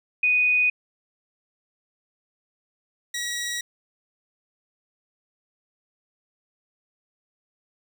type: tone pair in turn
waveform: sine / 15% pulse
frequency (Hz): 2484 / 1915.2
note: D#7 / A#6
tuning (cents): -3 / +46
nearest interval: perfect fourth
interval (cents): 451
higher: first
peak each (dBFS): -17 / -21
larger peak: first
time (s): 0.23-0.7 / 3.14-3.61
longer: neither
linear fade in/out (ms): 5
effects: none